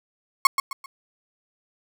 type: tone with echo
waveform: 35% pulse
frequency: 1090 Hz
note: C#6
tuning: 29 cents flat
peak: -9 dBFS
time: 0.45-0.47 s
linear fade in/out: 2 ms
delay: 130 ms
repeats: 3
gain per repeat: -9 dB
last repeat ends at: 0.86 s
effects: none